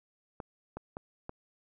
clicks, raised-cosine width 1 ms, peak -25 dBFS, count 4, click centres 0.402 / 0.77 / 0.969 / 1.294 s, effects none

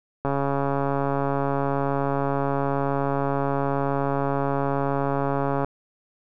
click train, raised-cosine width 1 ms, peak -11 dBFS, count 751, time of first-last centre 0.25-5.646 s, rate 139 Hz, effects none

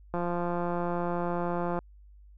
click train, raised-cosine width 1 ms, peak -18 dBFS, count 288, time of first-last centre 0.14-1.789 s, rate 174 Hz, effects added 50 Hz sine -50 dBFS peak until 2.37 s

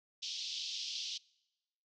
pink band-pass noise, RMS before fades -41 dBFS, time 0.22-1.18 s, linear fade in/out 10 ms, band 3000 to 5800 Hz, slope 48 dB/octave, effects noise-tail reverb RT60 1.0 s tail -25 dB re dry

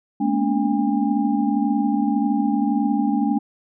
sine tone cluster, 213.7 / 235.5 / 248.7 / 285.9 / 807 Hz, G#3 / A#3 / B3 / D4 / G#5, +50 / +18 / +12 / -46 / -50 cents, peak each -22 / -25 / -29 / -21 / -27 dBFS, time 0.2-3.39 s, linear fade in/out 10 ms, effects none

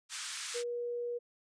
white band-pass noise, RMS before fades -41 dBFS, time 0.09-0.64 s, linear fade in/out 50 ms, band 1200 to 9000 Hz, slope 24 dB/octave
sine tone, 480 Hz, B4, 49 cents flat, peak -34 dBFS, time 0.54-1.19 s, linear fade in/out 20 ms
effects resampled to 22050 Hz

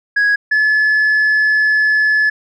sine tone pair in turn, 1661.2 / 1719.8 Hz, G#6 / A6, 0 / -40 cents, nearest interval minor second, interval 60 cents, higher second, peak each -8 dBFS, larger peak neither, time 0.16-0.36 / 0.51-2.3 s, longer second, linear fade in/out 10 ms, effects tanh soft clip ceiling -9 dBFS

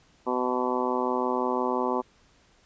harmonic tone, 125.8 Hz, B2, 32 cents sharp, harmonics 2 / 3 / 4 / 5 / 6 / 7 / 8 / 9, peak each -31 / -30 / -32 / -35 / -37 / -31 / -32 / -35 dBFS, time 0.26-2.02 s, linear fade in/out 20 ms, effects pink hiss -61 dBFS RMS until 2.65 s + resampled to 16000 Hz

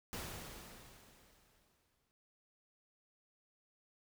pink noise with exponential decay, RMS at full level -43 dBFS, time 0.13-2.11 s, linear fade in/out 0 ms, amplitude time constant 430 ms, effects none

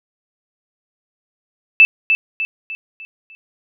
sine tone with echo, 2637 Hz, E7, in tune, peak -4 dBFS, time 1.8-1.85 s, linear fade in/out 0 ms, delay 300 ms, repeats 5, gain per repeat -7 dB, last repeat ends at 3.35 s, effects none

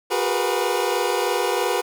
25% pulse tone cluster, 365.3 / 408.2 / 475 / 498 Hz, F#4 / G#4 / A#4 / B4, -22 / -30 / +33 / +14 cents, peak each -22 dBFS, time 0.1-1.82 s, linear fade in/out 20 ms, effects none

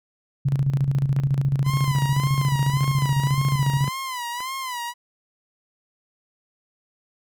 sine tone with tremolo, 137.6 Hz, C#3, 12 cents flat, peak -16 dBFS, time 0.45-3.89 s, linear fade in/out 10 ms, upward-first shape square, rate 14 Hz, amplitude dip 60%
clicks, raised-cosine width 0.5 ms, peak -23 dBFS, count 5, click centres 1.189 / 1.96 / 2.833 / 3.876 / 4.405 s
sawtooth tone with vibrato, 1008 Hz, B5, 35 cents sharp, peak -24 dBFS, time 1.64-4.94 s, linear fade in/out 50 ms, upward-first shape sine, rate 1.8 Hz, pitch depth 110 cents each way
effects none

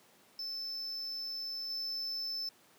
triangle tone with level steps, 5274 Hz, E8, in tune, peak -36 / -34 dBFS, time 0.39-2.49 s, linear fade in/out 2 ms, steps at 1.7 s, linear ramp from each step 2 ms, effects pink hiss -63 dBFS RMS until 2.78 s + high-pass 200 Hz 12 dB/octave

